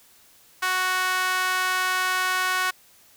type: tone with high-pass filter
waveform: sawtooth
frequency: 370 Hz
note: F#4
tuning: in tune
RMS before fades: -24 dBFS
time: 0.62-2.71 s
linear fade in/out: 10 ms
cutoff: 1300 Hz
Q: 2.2
effects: white hiss -55 dBFS RMS until 3.16 s